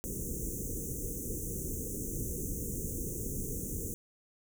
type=band-stop noise; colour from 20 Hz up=pink; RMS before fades=-37 dBFS; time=0.04-3.94 s; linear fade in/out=0 ms; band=500 to 6100 Hz; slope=96 dB/octave; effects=none